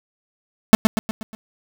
45% pulse tone with echo, 219.4 Hz, A3, 5 cents flat, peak -4 dBFS, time 0.73-0.75 s, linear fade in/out 0 ms, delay 120 ms, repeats 5, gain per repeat -6 dB, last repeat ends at 1.35 s, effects none

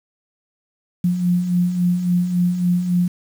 sine beating tone pair, 174.61 / 178.21 Hz, F3 / F3, 0 / +35 cents, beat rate 3.6 Hz, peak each -24 / -16 dBFS, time 1.04-3.08 s, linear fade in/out 5 ms, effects 7-bit

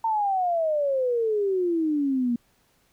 sine exponential sweep, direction down, 915 to 233.5 Hz, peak -21 dBFS, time 0.04-2.36 s, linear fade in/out 5 ms, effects pink hiss -65 dBFS RMS until 2.92 s

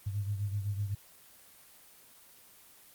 sine beating tone pair, 100.4 / 108.3 Hz, G2 / A2, +42 / -27 cents, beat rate 7.9 Hz, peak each -32 / -39 dBFS, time 0.06-0.95 s, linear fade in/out 10 ms, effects white hiss -57 dBFS RMS until 2.94 s + Opus 24 kbps

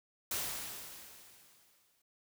white noise with exponential decay, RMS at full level -35 dBFS, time 0.31-2.02 s, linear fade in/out 5 ms, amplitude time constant 370 ms, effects none

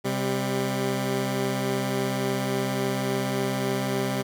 15% pulse tone pair together, 130.81 / 197.98 Hz, C3 / G3, 0 / +17 cents, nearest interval perfect fifth, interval 717 cents, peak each -21 dBFS, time 0.04-4.23 s, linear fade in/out 20 ms, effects none

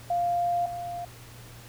sine tone pair in turn, 698.5 / 698.5 Hz, F5 / F5, 0 / 0 cents, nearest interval unison, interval 0 cents, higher neither, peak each -23 / -32 dBFS, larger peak first, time 0.1-0.66 / 0.66-1.05 s, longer first, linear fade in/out 5 ms, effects added 118 Hz sine -47 dBFS peak until 1.68 s + pink hiss -49 dBFS RMS until 1.68 s

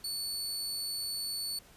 sawtooth tone, 4455 Hz, C#8, 8 cents sharp, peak -31 dBFS, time 0.04-1.59 s, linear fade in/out 5 ms, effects pink hiss -58 dBFS RMS until 1.76 s + resampled to 32000 Hz

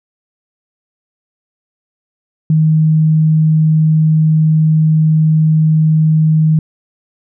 sine tone, 156.9 Hz, D#3, 15 cents sharp, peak -7 dBFS, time 2.5-6.59 s, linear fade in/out 2 ms, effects none

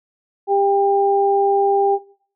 sine tone pair together, 397.6 / 796 Hz, G4 / G5, +25 / +26 cents, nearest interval octave, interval 1201 cents, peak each -16 dBFS, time 0.47-1.99 s, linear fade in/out 50 ms, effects noise-tail reverb RT60 0.5 s tail -19 dB re dry

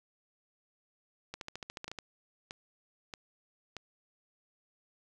two click trains, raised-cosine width 0.2 ms, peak -24 / -23 dBFS, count 4 / 10, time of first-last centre 1.88-3.767 / 1.34-1.987 s, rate 1.59 / 13.9 Hz, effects none

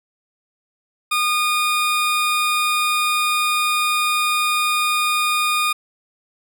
20% pulse tone, 1224 Hz, D#6, 29 cents flat, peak -12 dBFS, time 1.11-5.73 s, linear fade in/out 10 ms, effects none

